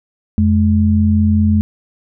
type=tone pair together; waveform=sine; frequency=87.31 / 212.5 Hz; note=F2 / G#3; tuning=0 / +40 cents; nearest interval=octave + minor third; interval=1540 cents; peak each=-12 dBFS; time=0.38-1.61 s; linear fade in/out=0 ms; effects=none